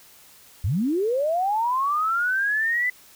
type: linear sweep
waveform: sine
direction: up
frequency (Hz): 74 to 2014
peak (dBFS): -20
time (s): 0.64-2.9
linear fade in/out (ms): 5
effects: white hiss -51 dBFS RMS until 3.15 s